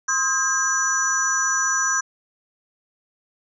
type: tone cluster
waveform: sine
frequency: 1055 / 1271 / 1605 / 5940 / 6920 Hz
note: C6 / D#6 / G6 / F#8 / A8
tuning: +14 / +36 / +40 / +6 / -30 cents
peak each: -28 / -28 / -23 / -22 / -31 dBFS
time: 0.08-2.01 s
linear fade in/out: 10 ms
effects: none